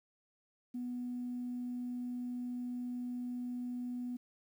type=tone; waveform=sine; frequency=246.1 Hz; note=B3; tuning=6 cents flat; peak=-36 dBFS; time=0.74-4.17 s; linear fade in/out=10 ms; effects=tanh soft clip ceiling -32 dBFS + 11-bit